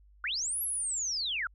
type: linear two-way sweep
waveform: sine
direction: up then down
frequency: 1318.5 to 11550 to 1318.5 Hz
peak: -30 dBFS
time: 0.24-1.47 s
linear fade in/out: 2 ms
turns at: 0.62 s
effects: added 50 Hz sine -56 dBFS peak until 1.54 s